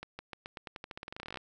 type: accelerating click train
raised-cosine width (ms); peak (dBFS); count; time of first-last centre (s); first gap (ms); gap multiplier
0.3; -25; 23; 0.03-1.373; 160; 0.89
effects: none